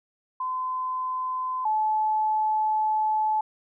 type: tone pair in turn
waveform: sine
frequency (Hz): 1024 / 863.3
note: C6 / A5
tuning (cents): -38 / -33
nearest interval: minor third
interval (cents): 295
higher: first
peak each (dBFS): -26 / -21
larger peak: second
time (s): 0.4-1.65 / 1.65-3.41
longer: second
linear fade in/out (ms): 5
effects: none